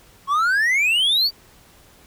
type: exponential sweep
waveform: triangle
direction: up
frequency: 1076 to 4699 Hz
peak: -14 dBFS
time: 0.27-1.31 s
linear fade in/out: 50 ms
effects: pink hiss -51 dBFS RMS until 2.06 s